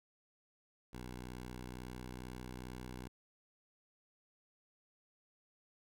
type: tone with pitch glide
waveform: 10% pulse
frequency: 61.74 to 62.39 Hz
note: B1 to B1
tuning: 0 to +18 cents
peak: -37 dBFS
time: 0.93-3.08 s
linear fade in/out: 5 ms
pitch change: +18 cents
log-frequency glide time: 1.05-2.3 s
effects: none